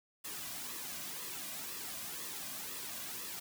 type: noise with flanger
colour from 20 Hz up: white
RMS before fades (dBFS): -43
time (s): 0.24-3.4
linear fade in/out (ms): 10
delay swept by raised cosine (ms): 1.3 to 2.3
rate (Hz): 2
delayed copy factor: -0.6
effects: none